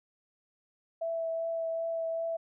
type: tone with vibrato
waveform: sine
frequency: 659 Hz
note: E5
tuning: 1 cent flat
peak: -30 dBFS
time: 1.01-2.37 s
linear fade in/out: 10 ms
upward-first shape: triangle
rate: 2.6 Hz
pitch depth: 13 cents each way
effects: none